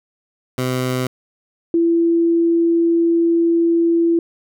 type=tone pair in turn; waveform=15% pulse / sine; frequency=127.7 / 335.9 Hz; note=C3 / E4; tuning=-42 / +33 cents; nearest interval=octave + perfect fourth; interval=1675 cents; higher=second; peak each=-12 dBFS; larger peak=neither; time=0.58-1.07 / 1.74-4.19 s; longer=second; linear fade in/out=2 ms; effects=none

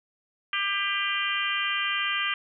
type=harmonic tone with a mistuned harmonic; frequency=398.4 Hz; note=G4; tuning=28 cents sharp; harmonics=3 / 4 / 5 / 6 / 7 / 8; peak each=-32 / -32 / -32 / -32 / -32 / -32 dBFS; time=0.53-2.34 s; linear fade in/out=2 ms; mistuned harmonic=8; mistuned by=-37 cents; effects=none

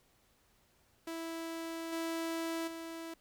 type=tone with level steps; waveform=sawtooth; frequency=329.1 Hz; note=E4; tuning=3 cents flat; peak=-35 / -31 / -38 dBFS; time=1.07-3.14 s; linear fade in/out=5 ms; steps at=1.92 / 2.67 s; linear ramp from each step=10 ms; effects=pink hiss -70 dBFS RMS until 3.2 s

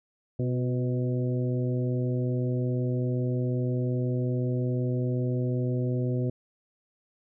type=harmonic tone with a mistuned harmonic; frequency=125.5 Hz; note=B2; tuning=28 cents sharp; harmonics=1 / 2 / 3 / 4 / 5; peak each=-26 / -32 / -34 / -37 / -42 dBFS; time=0.39-6.3 s; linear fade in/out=5 ms; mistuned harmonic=3; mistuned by=-37 cents; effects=none

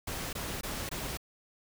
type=noise bursts; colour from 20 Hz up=pink; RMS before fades=-37 dBFS; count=4; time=0.07-1.173 s; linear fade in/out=5 ms; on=260 ms; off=21 ms; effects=none

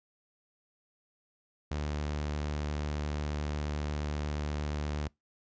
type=tone; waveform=sawtooth; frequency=74.3 Hz; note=D2; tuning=21 cents sharp; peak=-28 dBFS; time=1.71-5.08 s; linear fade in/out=5 ms; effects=noise-tail reverb RT60 0.2 s tail -26 dB re dry + resampled to 16000 Hz

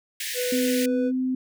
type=high-pass noise; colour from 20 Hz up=pink; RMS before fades=-31 dBFS; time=0.2-0.86 s; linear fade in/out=5 ms; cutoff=1700 Hz; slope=96 dB/octave
type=tone; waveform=triangle; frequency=496 Hz; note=B4; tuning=7 cents sharp; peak=-23 dBFS; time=0.34-1.12 s; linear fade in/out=50 ms
type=tone with pitch glide; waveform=sine; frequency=255.6 to 257.5 Hz; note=C4 to C4; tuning=-40 to -28 cents; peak=-22 dBFS; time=0.52-1.35 s; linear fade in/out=5 ms; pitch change=+12 cents; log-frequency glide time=0.83-1.21 s
effects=none

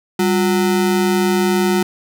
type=ring-modulated tone; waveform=square; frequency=277.2 Hz; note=C#4; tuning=in tune; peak=-11 dBFS; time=0.19-1.83 s; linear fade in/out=5 ms; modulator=80.6 Hz; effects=none

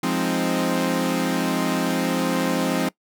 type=chord; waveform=sawtooth; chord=F minor seventh; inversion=none; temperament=equal; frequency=174.61 / 207.7 / 261.6 / 311.1 Hz; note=F3 / Ab3 / C4 / Eb4; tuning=0 / 0 / 0 / 0 cents; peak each=-22 / -24 / -20 / -24 dBFS; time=0.03-2.89 s; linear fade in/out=5 ms; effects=noise-tail reverb RT60 0.1 s tail -21 dB re dry

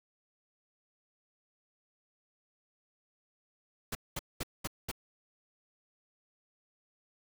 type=noise bursts; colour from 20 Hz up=pink; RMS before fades=-36 dBFS; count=5; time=3.92-4.915 s; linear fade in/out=5 ms; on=31 ms; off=210 ms; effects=none

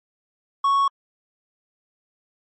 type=tone; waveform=triangle; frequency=1108.7 Hz; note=C#6; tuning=in tune; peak=-14 dBFS; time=0.64-0.88 s; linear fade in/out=5 ms; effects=MP3 32 kbps

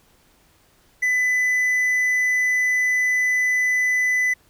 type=tone with hard clipping; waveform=triangle; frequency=2000 Hz; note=B6; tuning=21 cents sharp; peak=-18 dBFS; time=1.02-4.34 s; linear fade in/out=10 ms; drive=6 dB; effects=pink hiss -58 dBFS RMS until 4.49 s

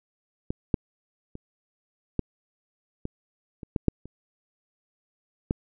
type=clicks; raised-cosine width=3 ms; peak=-15 / -8 / -25 / -11 / -18 / -25 / -12 / -6 / -28 / -11 dBFS; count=10; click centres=0.505 / 0.742 / 1.354 / 2.193 / 3.054 / 3.632 / 3.762 / 3.883 / 4.056 / 5.509 s; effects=none

